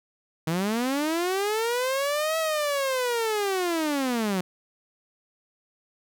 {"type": "linear two-way sweep", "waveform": "sawtooth", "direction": "up then down", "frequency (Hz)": [154.8, 650, 177.5], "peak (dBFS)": -20, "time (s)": [0.47, 4.41], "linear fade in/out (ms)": 5, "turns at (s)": 2.38, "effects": []}